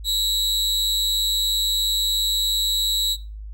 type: tone with amplitude modulation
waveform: 40% pulse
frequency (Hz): 3900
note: B7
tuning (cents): -23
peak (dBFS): -15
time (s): 0.04-3.17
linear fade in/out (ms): 50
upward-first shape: sine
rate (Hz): 203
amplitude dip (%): 75
effects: noise-tail reverb RT60 0.3 s tail -18 dB re dry + added 52 Hz sine -32 dBFS peak until 3.53 s